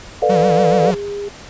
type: chord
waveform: sine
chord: B half-diminished seventh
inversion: third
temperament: just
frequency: 444.5 / 493.9 / 592.7 / 711.2 Hz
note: A4 / B4 / D5 / F5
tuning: +18 / 0 / +16 / +31 cents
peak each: -17 dBFS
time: 0.22-0.91 s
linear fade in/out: 5 ms
type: tone with vibrato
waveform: 45% pulse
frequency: 174.61 Hz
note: F3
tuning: in tune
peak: -17 dBFS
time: 0.29-0.95 s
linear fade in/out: 10 ms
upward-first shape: sine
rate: 7 Hz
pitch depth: 170 cents each way
type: tone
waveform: sine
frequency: 406 Hz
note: G#4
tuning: 39 cents flat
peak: -22 dBFS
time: 0.82-1.29 s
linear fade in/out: 10 ms
effects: pink hiss -37 dBFS RMS until 1.49 s + resampled to 16000 Hz

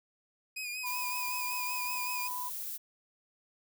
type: tone with vibrato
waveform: sawtooth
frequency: 2475 Hz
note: D#7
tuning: 10 cents flat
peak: -33 dBFS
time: 0.56-2.28 s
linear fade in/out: 10 ms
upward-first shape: sine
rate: 5.3 Hz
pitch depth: 47 cents each way
type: tone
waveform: sine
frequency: 990 Hz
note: B5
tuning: 4 cents sharp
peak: -37 dBFS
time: 0.83-2.5 s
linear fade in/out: 20 ms
type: noise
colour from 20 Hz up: violet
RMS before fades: -39 dBFS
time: 0.85-2.78 s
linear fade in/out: 20 ms
effects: none

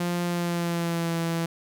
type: tone with pitch glide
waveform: sawtooth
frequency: 174.61 to 166.63 Hz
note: F3 to E3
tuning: 0 to +19 cents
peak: -21 dBFS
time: 0-1.46 s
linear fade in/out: 5 ms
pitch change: -81 cents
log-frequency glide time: 0.25-1.18 s
effects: none

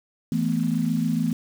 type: chord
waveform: sine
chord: E suspended fourth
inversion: none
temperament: equal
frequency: 164.81 / 220 / 246.9 Hz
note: E3 / A3 / B3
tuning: 0 / 0 / 0 cents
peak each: -25 dBFS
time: 0.32-1.33 s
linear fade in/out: 2 ms
effects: 7-bit

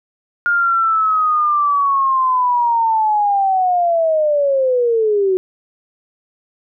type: linear sweep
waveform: sine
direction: down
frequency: 1420 to 366.7 Hz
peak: -12 dBFS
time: 0.46-5.37 s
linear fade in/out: 0 ms
effects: none

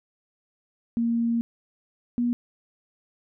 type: tone pair in turn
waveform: sine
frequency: 232.8 / 240.7 Hz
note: A#3 / B3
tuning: -2 / -44 cents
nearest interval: minor second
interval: 58 cents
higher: second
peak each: -21 dBFS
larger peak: neither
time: 0.97-1.41 / 2.18-2.33 s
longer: first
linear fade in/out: 0 ms
effects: none

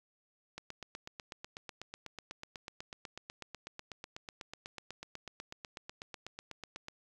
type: click train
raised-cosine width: 0.2 ms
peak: -26 dBFS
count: 52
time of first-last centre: 0.58-6.884 s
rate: 8.09 Hz
effects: 10-bit

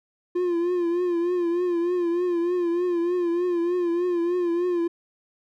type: tone with vibrato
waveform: triangle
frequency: 349.2 Hz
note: F4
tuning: in tune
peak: -19 dBFS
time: 0.35-4.88 s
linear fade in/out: 10 ms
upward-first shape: triangle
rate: 3.3 Hz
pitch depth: 71 cents each way
effects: none

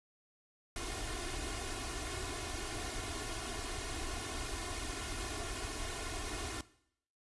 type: noise with comb filter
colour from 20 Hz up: pink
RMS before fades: -40 dBFS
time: 0.76-6.61 s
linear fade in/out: 2 ms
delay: 2.8 ms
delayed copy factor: +0.9
effects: noise-tail reverb RT60 0.7 s tail -18 dB re dry + resampled to 24000 Hz

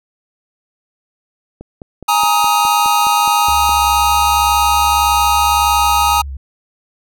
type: click train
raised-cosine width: 2 ms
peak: -18 dBFS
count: 11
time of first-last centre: 1.61-3.693 s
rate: 4.8 Hz
type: chord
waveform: square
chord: Ab suspended second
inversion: none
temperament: equal with one note detuned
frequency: 830.6 / 932.3 / 1259 Hz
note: Ab5 / Bb5 / Eb6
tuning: 0 / 0 / +20 cents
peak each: -16 dBFS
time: 2.08-6.22 s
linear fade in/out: 10 ms
type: tone with vibrato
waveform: sine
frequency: 68.4 Hz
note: C#2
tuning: 23 cents flat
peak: -23 dBFS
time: 3.48-6.37 s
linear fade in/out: 5 ms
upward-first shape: square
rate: 1.6 Hz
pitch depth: 35 cents each way
effects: none

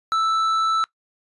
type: tone with hard clipping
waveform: sine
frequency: 1318.5 Hz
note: E6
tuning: in tune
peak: -19 dBFS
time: 0.12-0.84 s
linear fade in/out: 0 ms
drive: 6 dB
effects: noise-tail reverb RT60 0.1 s tail -21 dB re dry + resampled to 24000 Hz

